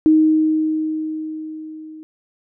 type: tone with level ramp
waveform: sine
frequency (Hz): 312.8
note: D#4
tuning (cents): +9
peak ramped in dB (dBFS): -8 to -34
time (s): 0.06-2.03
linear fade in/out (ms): 0
effects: none